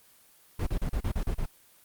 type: noise bursts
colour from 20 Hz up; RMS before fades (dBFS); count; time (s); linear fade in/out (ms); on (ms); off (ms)
brown; -28; 8; 0.59-1.458; 5; 77; 36
effects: white hiss -59 dBFS RMS until 1.84 s + Opus 24 kbps